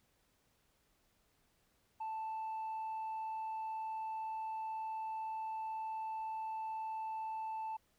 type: tone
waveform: sine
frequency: 881 Hz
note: A5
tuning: 2 cents sharp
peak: -36 dBFS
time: 2-7.77 s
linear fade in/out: 10 ms
effects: tanh soft clip ceiling -37 dBFS + pink hiss -75 dBFS RMS until 7.98 s

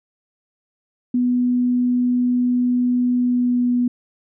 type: tone with pitch glide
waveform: sine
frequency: 246.9 to 244.9 Hz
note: B3 to B3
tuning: 0 to -14 cents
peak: -15 dBFS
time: 1.14-3.88 s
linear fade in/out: 5 ms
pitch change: -14 cents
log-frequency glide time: 3.17-3.72 s
effects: none

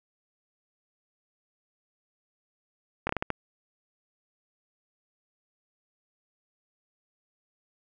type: slowing click train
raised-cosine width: 0.5 ms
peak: -12 dBFS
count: 6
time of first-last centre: 3.07-3.303 s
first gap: 23 ms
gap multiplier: 1.36
effects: none

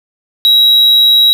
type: tone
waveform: triangle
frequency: 3860 Hz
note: B7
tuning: 40 cents flat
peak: -3 dBFS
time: 0.45-1.33 s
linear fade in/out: 0 ms
effects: none

